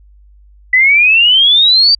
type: exponential sweep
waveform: sine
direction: up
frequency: 1975.5 to 4699 Hz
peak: -5 dBFS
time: 0.73-1.95 s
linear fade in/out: 5 ms
effects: added 50 Hz sine -40 dBFS peak until 1.99 s